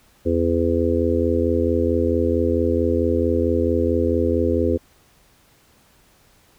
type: harmonic tone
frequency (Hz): 84.5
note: E2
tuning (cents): +43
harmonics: 1 / 3 / 4 / 5 / 6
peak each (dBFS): -23 / -23 / -23 / -23 / -23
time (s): 0.25-4.78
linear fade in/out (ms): 20
effects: pink hiss -56 dBFS RMS until 6.58 s